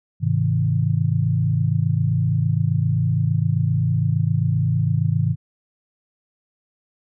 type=chord; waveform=sine; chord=Ab major; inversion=none; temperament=equal with one note detuned; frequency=103.83 / 130.81 / 159.02 Hz; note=Ab2 / C3 / Eb3; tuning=0 / 0 / +38 cents; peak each=-21 dBFS; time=0.2-5.36 s; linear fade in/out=50 ms; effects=none